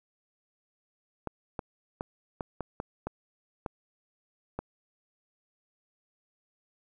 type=clicks; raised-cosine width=1 ms; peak=-19 dBFS; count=9; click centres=1.273 / 1.592 / 2.009 / 2.408 / 2.607 / 2.801 / 3.07 / 3.662 / 4.59 s; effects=10-bit